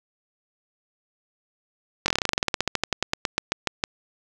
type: slowing click train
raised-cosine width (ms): 0.2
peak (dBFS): -4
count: 26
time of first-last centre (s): 2.06-3.839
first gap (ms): 21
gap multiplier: 1.09
effects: none